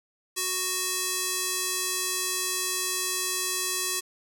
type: tone with band-pass filter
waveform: square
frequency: 370 Hz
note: F#4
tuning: in tune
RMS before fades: -29 dBFS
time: 0.36-4.01 s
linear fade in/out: 20 ms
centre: 8800 Hz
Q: 0.98
effects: none